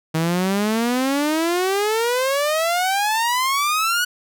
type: exponential sweep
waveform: sawtooth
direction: up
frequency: 157.3 to 1480 Hz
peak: -14 dBFS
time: 0.14-4.05 s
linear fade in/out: 10 ms
effects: none